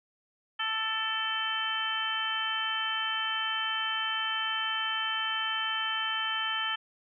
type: harmonic tone with a mistuned harmonic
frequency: 441 Hz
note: A4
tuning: 4 cents sharp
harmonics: 2 / 3 / 4 / 5 / 6 / 7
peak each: -39 / -35 / -34 / -43 / -40 / -32 dBFS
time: 0.59-6.76 s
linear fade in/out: 10 ms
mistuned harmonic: 5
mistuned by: +50 cents
effects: none